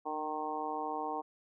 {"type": "harmonic tone with a mistuned harmonic", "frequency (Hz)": 153.9, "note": "D#3", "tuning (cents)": -19, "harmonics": [2, 3, 4, 5, 6, 7], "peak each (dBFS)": [-43, -42, -47, -38, -40, -42], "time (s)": [0.05, 1.22], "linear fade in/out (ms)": 20, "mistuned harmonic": 2, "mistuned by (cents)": -19, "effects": []}